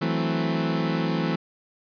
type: chord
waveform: 30% pulse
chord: F# half-diminished seventh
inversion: third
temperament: equal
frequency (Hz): 164.81 / 185 / 220 / 261.6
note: E3 / F#3 / A3 / C4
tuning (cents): 0 / 0 / 0 / 0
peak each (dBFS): -23 / -28 / -27 / -28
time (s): 0.01-1.36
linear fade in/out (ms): 10
effects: resampled to 11025 Hz